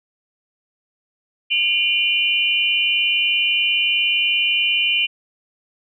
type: tone cluster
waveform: sine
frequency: 2411 / 2780 / 3023 Hz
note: D7 / F7 / F#7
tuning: +45 / -9 / +36 cents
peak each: -20 dBFS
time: 1.5-5.07 s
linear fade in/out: 20 ms
effects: none